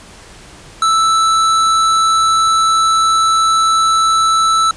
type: tone with hard clipping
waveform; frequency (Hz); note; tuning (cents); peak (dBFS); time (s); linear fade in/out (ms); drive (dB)
sine; 1318.5; E6; 0; -11; 0.82-4.71; 2; 18
effects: pink hiss -38 dBFS RMS until 4.76 s + resampled to 22050 Hz